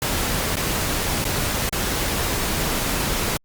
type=noise with dropouts; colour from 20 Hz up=pink; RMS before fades=-23 dBFS; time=0.02-3.37 s; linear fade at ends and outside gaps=2 ms; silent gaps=0.557-0.568 / 1.243-1.251 / 1.692-1.726 s; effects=Opus 48 kbps